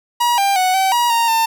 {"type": "tone with pitch steps", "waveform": "45% pulse", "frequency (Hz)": [959, 794, 741, 766, 958, 928, 900], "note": ["A#5", "G5", "F#5", "G5", "A#5", "A#5", "A5"], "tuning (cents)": [49, 22, 2, -40, 47, -8, 39], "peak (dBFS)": -13, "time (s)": [0.2, 1.46], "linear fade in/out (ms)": 10, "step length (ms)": 180, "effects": []}